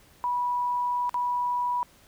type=tone with dropouts; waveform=sine; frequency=978 Hz; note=B5; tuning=17 cents flat; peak=-24 dBFS; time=0.24-1.83 s; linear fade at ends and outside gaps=0 ms; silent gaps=1.094-1.143 s; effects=pink hiss -57 dBFS RMS until 2.07 s